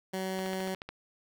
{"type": "tone", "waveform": "15% pulse", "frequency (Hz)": 188.7, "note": "F#3", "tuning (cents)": 34, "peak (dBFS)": -26, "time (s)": [0.13, 0.75], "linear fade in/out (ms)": 10}
{"type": "click train", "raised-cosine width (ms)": 0.3, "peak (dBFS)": -24, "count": 8, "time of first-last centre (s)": [0.39, 0.89], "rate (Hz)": 14}
{"effects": []}